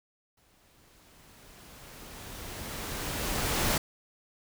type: noise with exponential growth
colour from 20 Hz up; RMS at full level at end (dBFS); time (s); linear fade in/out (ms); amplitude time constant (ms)
pink; -26; 0.37-3.78; 5; 740
effects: none